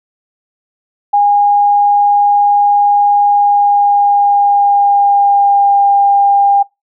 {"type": "tone with pitch glide", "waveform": "sine", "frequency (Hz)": [817, 802.5], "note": ["G#5", "G5"], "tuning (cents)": [-29, 40], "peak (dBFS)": -6, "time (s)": [1.13, 6.63], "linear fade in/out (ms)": 10, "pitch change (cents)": -31, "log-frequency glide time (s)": [3.28, 5.83], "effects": ["noise-tail reverb RT60 0.2 s tail -23 dB re dry"]}